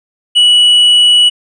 triangle tone with hard clipping, 2940 Hz, F#7, 12 cents flat, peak -5 dBFS, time 0.35-1.3 s, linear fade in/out 20 ms, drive 6 dB, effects resampled to 22050 Hz

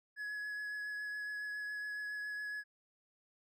triangle tone with vibrato, 1687 Hz, G#6, 27 cents sharp, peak -37 dBFS, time 0.16-2.64 s, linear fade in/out 50 ms, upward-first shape triangle, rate 7.2 Hz, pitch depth 15 cents each way, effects none

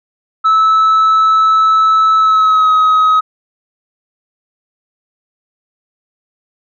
sine tone with pitch glide, 1305 to 1267.8 Hz, E6 to D#6, -18 to +32 cents, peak -4 dBFS, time 0.44-3.21 s, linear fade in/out 20 ms, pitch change -50 cents, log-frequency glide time 2.18-2.71 s, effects tanh soft clip ceiling -6 dBFS

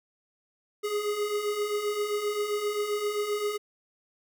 square beating tone pair, 410 / 417.6 Hz, G#4 / G#4, -22 / +10 cents, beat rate 7.6 Hz, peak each -35 / -29 dBFS, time 0.83-3.58 s, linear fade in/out 20 ms, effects none

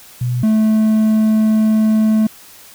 sine / triangle tone pair in turn, 123.2 / 217.6 Hz, B2 / A3, -4 / -19 cents, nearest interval minor seventh, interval 985 cents, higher second, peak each -15 / -8 dBFS, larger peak second, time 0.21-0.43 / 0.43-2.27 s, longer second, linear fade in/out 5 ms, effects white hiss -41 dBFS RMS until 2.74 s

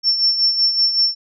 sine tone with tremolo, 5410 Hz, E8, 44 cents sharp, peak -11 dBFS, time 0.03-1.15 s, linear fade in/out 50 ms, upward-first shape sine, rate 5.3 Hz, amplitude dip 60%, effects none

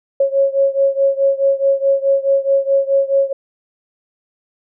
sine beating tone pair, 547 / 551.7 Hz, C#5 / C#5, -23 / -8 cents, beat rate 4.7 Hz, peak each -14 / -16 dBFS, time 0.2-3.33 s, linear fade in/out 5 ms, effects none

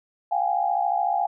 sine tone cluster, 704 / 776 / 830 Hz, F5 / G5 / G#5, +14 / -18 / -1 cents, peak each -25 dBFS, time 0.31-1.27 s, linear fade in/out 10 ms, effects none

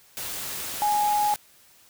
sine tone in noise, 833 Hz, G#5, 5 cents sharp, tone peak -20 dBFS, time 0.82-1.34 s, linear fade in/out 0 ms, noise white, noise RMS -33 dBFS, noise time 0.17-1.36 s, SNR +10 dB, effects white hiss -56 dBFS RMS until 1.89 s

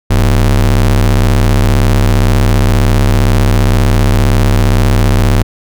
square ring-modulated tone, 69.6 Hz, C#2, 8 cents sharp, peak -4 dBFS, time 0.1-5.43 s, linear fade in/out 10 ms, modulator 31 Hz, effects none

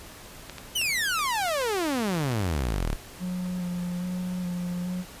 clicks, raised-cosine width 0.2 ms, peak -20 dBFS, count 8, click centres 0.497 / 0.583 / 0.815 / 1.192 / 1.483 / 1.617 / 2.151 / 2.318 s
sawtooth exponential sweep, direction down, 3106 to 32.7 Hz, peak -21 dBFS, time 0.75-2.96 s, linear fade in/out 10 ms
triangle tone with vibrato, 179.2 Hz, F3, 45 cents sharp, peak -26 dBFS, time 3.19-5.05 s, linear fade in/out 50 ms, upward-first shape square, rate 1.2 Hz, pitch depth 19 cents each way
effects pink hiss -45 dBFS RMS until 5.2 s + resampled to 32000 Hz

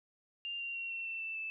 sine tone with pitch steps, 2794 / 2767 / 2740 / 2713 / 2686 / 2660 / 2634 Hz, F7 / F7 / F7 / E7 / E7 / E7 / E7, 0 / -17 / -34 / +49 / +32 / +15 / -2 cents, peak -37 dBFS, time 0.45-1.5 s, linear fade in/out 0 ms, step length 150 ms, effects none

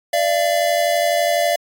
square tone pair together, 589 / 681 Hz, D5 / F5, +5 / -44 cents, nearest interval minor third, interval 251 cents, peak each -20 / -18 dBFS, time 0.13-1.56 s, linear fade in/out 5 ms, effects AAC 64 kbps

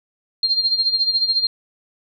sine tone with tremolo, 4198 Hz, C8, 5 cents sharp, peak -13 dBFS, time 0.43-1.47 s, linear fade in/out 2 ms, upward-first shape sine, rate 14 Hz, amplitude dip 70%, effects none

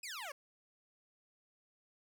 15% pulse exponential sweep, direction down, 2631 to 527 Hz, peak -36 dBFS, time 0.03-0.32 s, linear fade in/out 5 ms, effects none

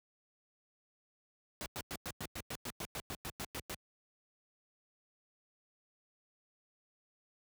pink noise bursts, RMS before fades -41 dBFS, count 15, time 1.61-3.745 s, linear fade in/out 0 ms, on 49 ms, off 100 ms, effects high-pass 60 Hz 12 dB/octave

